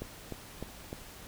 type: click train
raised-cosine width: 2 ms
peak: -24 dBFS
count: 4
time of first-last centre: 0.02-0.929 s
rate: 3.3 Hz
effects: pink hiss -49 dBFS RMS until 1.27 s